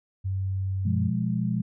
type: tone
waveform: sine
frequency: 95.7 Hz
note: G2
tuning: 41 cents flat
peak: -25 dBFS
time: 0.24-1.1 s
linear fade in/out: 20 ms
type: chord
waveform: sine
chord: F diminished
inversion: second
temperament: equal with one note detuned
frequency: 121.56 / 174.61 / 207.7 Hz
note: Cb3 / F3 / Ab3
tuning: -27 / 0 / 0 cents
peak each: -28 dBFS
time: 0.85-1.62 s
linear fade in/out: 10 ms
effects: none